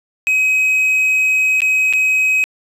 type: tone with dropouts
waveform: triangle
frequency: 2535 Hz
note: D#7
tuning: 32 cents sharp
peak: -10 dBFS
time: 0.27-2.44 s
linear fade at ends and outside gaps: 0 ms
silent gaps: 1.605-1.619 / 1.927-1.935 s
effects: resampled to 32000 Hz + 8-bit